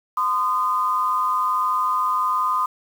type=tone pair together; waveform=sine; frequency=1027.6 / 1229 Hz; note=C6 / D#6; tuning=-32 / -22 cents; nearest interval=minor third; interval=310 cents; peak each=-21 dBFS; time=0.17-2.66 s; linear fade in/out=5 ms; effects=7-bit